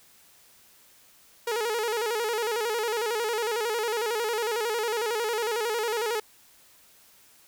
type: tone with vibrato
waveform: sawtooth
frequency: 450 Hz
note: A4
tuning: 39 cents sharp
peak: -22 dBFS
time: 1.47-6.2 s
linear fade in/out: 5 ms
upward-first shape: square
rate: 11 Hz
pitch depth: 88 cents each way
effects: white hiss -57 dBFS RMS until 7.47 s